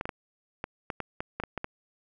clicks, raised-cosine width 0.5 ms, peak -17 dBFS, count 11, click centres 0.011 / 0.055 / 0.092 / 0.641 / 0.902 / 1.003 / 1.205 / 1.4 / 1.437 / 1.577 / 1.644 s, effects none

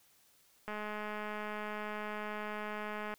click train, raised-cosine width 0.5 ms, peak -26 dBFS, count 520, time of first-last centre 0.68-3.14 s, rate 211 Hz, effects white hiss -67 dBFS RMS until 3.18 s

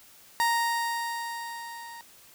30% pulse tone with level ramp, 932.3 Hz, A#5, in tune, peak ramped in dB -19 to -39 dBFS, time 0.4-2.01 s, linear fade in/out 0 ms, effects white hiss -54 dBFS RMS until 2.34 s

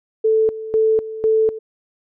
sine tone with tremolo, 440 Hz, A4, in tune, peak -12 dBFS, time 0.24-1.59 s, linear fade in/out 10 ms, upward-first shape square, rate 2 Hz, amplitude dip 80%, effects none

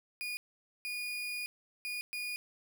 35% pulse tone bursts at uneven times, 2449 Hz, D#7, 28 cents flat, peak -34 dBFS, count 4, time 0.21-0.37 / 0.85-1.46 / 1.85-2.01 / 2.13-2.36 s, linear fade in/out 0 ms, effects none

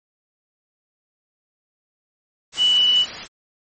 sine tone in noise, 2960 Hz, F#7, in tune, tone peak -13 dBFS, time 2.57-3.06 s, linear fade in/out 50 ms, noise white, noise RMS -31 dBFS, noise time 2.52-3.28 s, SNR +15 dB, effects MP3 32 kbps

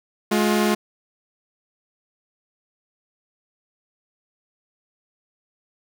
sawtooth tone pair together, 211.5 / 355.7 Hz, G#3 / F4, +32 / +32 cents, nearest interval major sixth, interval 900 cents, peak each -15 / -18 dBFS, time 0.31-0.75 s, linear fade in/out 10 ms, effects none

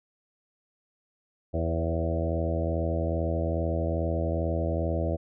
harmonic tone with a mistuned harmonic, 82.41 Hz, E2, in tune, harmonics 1 / 2 / 3 / 4 / 5 / 6 / 7 / 8 / 9, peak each -28 / -34 / -38 / -34 / -40 / -36 / -34 / -35 / -45 dBFS, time 1.53-5.17 s, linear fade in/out 20 ms, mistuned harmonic 7, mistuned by -27 cents, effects none

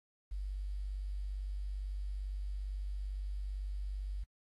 sine tone with quantisation, 48.85 Hz, G1, 5 cents flat, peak -36 dBFS, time 0.31-4.24 s, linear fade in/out 10 ms, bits 11, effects AAC 32 kbps

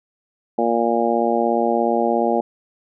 harmonic tone, 117 Hz, A#2, 7 cents sharp, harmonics 2 / 3 / 4 / 5 / 6 / 7, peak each -23 / -23 / -23 / -23 / -23 / -23 dBFS, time 0.58-2.41 s, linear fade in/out 5 ms, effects none

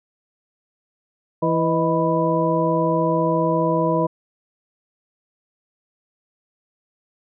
harmonic tone with a mistuned harmonic, 164.7 Hz, E3, 1 cent flat, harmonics 1 / 2 / 3 / 4 / 6, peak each -23 / -23 / -23 / -23 / -23 dBFS, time 1.42-4.07 s, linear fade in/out 10 ms, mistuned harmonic 4, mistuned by -81 cents, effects none

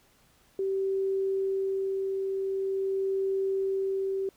sine tone with tremolo, 386.8 Hz, G4, 23 cents flat, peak -25 dBFS, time 0.59-4.29 s, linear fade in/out 2 ms, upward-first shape sine, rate 0.45 Hz, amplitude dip 25%, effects pink hiss -63 dBFS RMS until 4.36 s

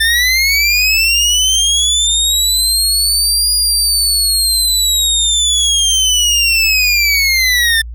25% pulse linear two-way sweep, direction up then down, 1774 to 4869 to 1774 Hz, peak -6 dBFS, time 0-7.82 s, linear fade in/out 10 ms, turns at 3.53 s, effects added 58 Hz sine -24 dBFS peak until 7.94 s

